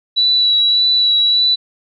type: tone with vibrato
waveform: sine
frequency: 3934 Hz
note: B7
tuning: 7 cents flat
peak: -10 dBFS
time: 0.16-1.56 s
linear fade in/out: 20 ms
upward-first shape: sine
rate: 1.7 Hz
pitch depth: 17 cents each way
effects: none